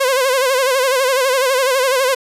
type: tone with vibrato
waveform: sawtooth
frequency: 523.3 Hz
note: C5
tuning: in tune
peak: -9 dBFS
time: 0-2.15 s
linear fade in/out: 10 ms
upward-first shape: sine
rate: 12 Hz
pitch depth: 90 cents each way
effects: resampled to 32000 Hz